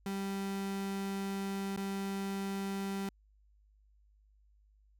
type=tone with dropouts; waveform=35% pulse; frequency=196 Hz; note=G3; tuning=in tune; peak=-33 dBFS; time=0.06-3.09 s; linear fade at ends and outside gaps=2 ms; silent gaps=1.764-1.774 s; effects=added 51 Hz sine -63 dBFS peak until 4.99 s